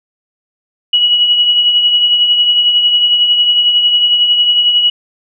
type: tone with tremolo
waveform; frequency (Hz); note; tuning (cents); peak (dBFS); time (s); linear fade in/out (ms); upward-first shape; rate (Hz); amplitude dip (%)
sine; 2921; F#7; -23; -5; 0.93-4.9; 5; triangle; 11; 50
effects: none